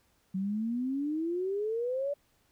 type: exponential sweep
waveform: sine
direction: up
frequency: 185 to 583 Hz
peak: -29 dBFS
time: 0.34-2.14 s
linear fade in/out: 10 ms
effects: pink hiss -70 dBFS RMS until 2.51 s